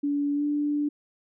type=tone with pitch glide; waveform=sine; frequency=287.2 to 293.1 Hz; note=D4 to D4; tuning=-39 to -3 cents; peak=-23 dBFS; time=0.03-0.89 s; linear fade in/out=10 ms; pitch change=+36 cents; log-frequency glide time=0.34-0.44 s; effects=none